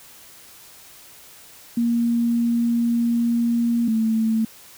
sine tone pair in turn, 234.8 / 222.5 Hz, A#3 / A3, +13 / +20 cents, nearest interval minor second, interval 93 cents, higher first, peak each -17 dBFS, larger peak neither, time 1.77-3.88 / 3.88-4.45 s, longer first, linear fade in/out 5 ms, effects white hiss -46 dBFS RMS until 4.77 s

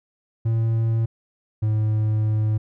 triangle tone pair in turn, 113.3 / 107.94 Hz, A#2 / A2, -49 / -33 cents, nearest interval minor second, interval 84 cents, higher first, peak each -16 dBFS, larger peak neither, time 0.45-1.06 / 1.62-2.58 s, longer second, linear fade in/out 10 ms, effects none

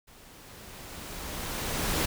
pink noise with level ramp, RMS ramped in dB -54 to -27 dBFS, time 0.07-2.06 s, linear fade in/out 10 ms, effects none

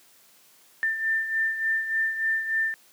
sine beating tone pair, 1788 / 1791.4 Hz, A6 / A6, +27 / +31 cents, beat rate 3.4 Hz, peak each -24 / -31 dBFS, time 0.83-2.74 s, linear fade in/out 0 ms, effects white hiss -57 dBFS RMS until 2.92 s + high-pass 150 Hz 12 dB/octave

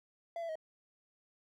triangle tone with pitch steps, 677 / 667 / 632 Hz, E5 / E5 / D#5, +46 / +20 / +27 cents, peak -35 dBFS, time 0.36-0.555 s, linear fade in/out 2 ms, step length 65 ms, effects none

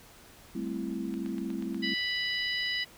sine chord, A minor seventh, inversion third, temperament equal with one note detuned, 196 / 220 / 261.6 / 333.1 Hz, G3 / A3 / C4 / E4, 0 / 0 / 0 / +18 cents, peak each -37 dBFS, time 0.55-1.94 s, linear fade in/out 5 ms
click train, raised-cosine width 0.3 ms, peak -31 dBFS, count 6, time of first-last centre 1.14-1.745 s, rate 8.26 Hz
harmonic tone, 987.8 Hz, B5, in tune, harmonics 2 / 3 / 4 / 5, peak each -32 / -34 / -37 / -37 dBFS, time 1.82-2.85 s, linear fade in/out 20 ms
effects pink hiss -54 dBFS RMS until 2.97 s

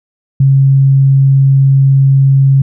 sine tone, 136.1 Hz, C#3, 31 cents flat, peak -4 dBFS, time 0.4-2.62 s, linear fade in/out 5 ms, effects none

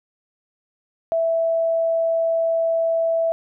sine tone, 659.3 Hz, E5, in tune, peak -17 dBFS, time 1.12-3.32 s, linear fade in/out 0 ms, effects none

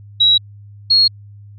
sine tone pair in turn, 3872 / 4302 Hz, B7 / C8, -35 / +47 cents, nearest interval major second, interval 182 cents, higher second, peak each -8 dBFS, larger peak neither, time 0.2-0.38 / 0.9-1.08 s, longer neither, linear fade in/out 10 ms, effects added 102 Hz sine -36 dBFS peak until 1.58 s

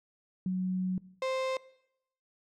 sine / 35% pulse tone pair in turn, 185 / 523.3 Hz, F#3 / C5, 0 / 0 cents, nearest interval octave + tritone, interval 1800 cents, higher second, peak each -28 dBFS, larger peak neither, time 0.46-0.98 / 1.22-1.57 s, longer first, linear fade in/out 2 ms, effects noise-tail reverb RT60 0.8 s tail -21 dB re dry + low-pass 5000 Hz 12 dB/octave

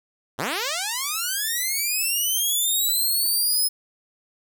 5% pulse linear sweep, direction up, 98 to 5170 Hz, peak -13 dBFS, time 0.38-3.69 s, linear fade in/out 20 ms, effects none

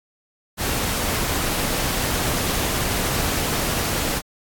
pink noise, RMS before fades -23 dBFS, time 0.57-4.22 s, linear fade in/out 50 ms, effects AAC 64 kbps

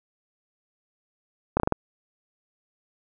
slowing click train, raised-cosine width 1 ms, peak -7 dBFS, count 5, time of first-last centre 1.57-1.723 s, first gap 29 ms, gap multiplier 1.19, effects none

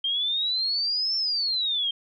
sine exponential two-way sweep, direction up then down, 3168 to 5400 to 3168 Hz, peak -23 dBFS, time 0.04-1.91 s, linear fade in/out 5 ms, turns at 1.16 s, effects none

